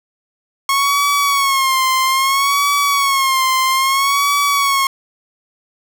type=tone with vibrato; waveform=sawtooth; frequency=1092 Hz; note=C#6; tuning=26 cents flat; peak=-9 dBFS; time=0.69-4.87 s; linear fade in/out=2 ms; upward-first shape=sine; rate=0.61 Hz; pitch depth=77 cents each way; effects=none

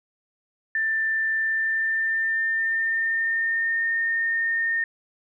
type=tone with pitch glide; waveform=sine; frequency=1778 to 1828 Hz; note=A6 to A#6; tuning=+18 to -34 cents; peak=-21 dBFS; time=0.75-4.84 s; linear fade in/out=2 ms; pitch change=+48 cents; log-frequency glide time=1.33-3.85 s; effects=none

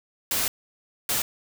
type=noise bursts at uneven times; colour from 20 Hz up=white; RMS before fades=-25 dBFS; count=2; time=0.31-0.48 / 1.09-1.22 s; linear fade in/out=2 ms; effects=none

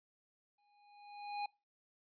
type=tone with exponential growth; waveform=square; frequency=822 Hz; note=G#5; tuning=18 cents flat; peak=-36 dBFS; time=0.58-1.46 s; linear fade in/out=5 ms; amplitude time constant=190 ms; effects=noise-tail reverb RT60 0.3 s tail -25 dB re dry + resampled to 11025 Hz

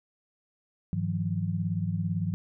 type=tone cluster; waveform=sine; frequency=102.2 / 160.4 / 178.1 Hz; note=G#2 / E3 / F3; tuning=-27 / -47 / +34 cents; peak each=-31 dBFS; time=0.93-2.34 s; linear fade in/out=0 ms; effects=none

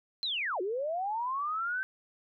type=linear two-way sweep; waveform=sine; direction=down then up; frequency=4186 to 349.2 to 1559 Hz; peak=-30 dBFS; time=0.23-1.83 s; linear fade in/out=0 ms; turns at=0.61 s; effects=none

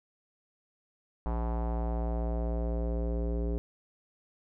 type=tone with low-pass filter sweep; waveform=square; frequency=57.9 Hz; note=A#1; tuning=11 cents flat; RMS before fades=-31 dBFS; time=1.26-3.58 s; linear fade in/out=0 ms; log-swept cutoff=930 to 440 Hz; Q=2.6; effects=none

